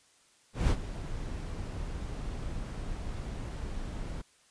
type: noise with ADSR envelope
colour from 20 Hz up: brown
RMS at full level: -23 dBFS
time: 0.53-4.22 s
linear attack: 170 ms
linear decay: 56 ms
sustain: -14 dB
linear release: 11 ms
effects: white hiss -64 dBFS RMS until 4.5 s + resampled to 22050 Hz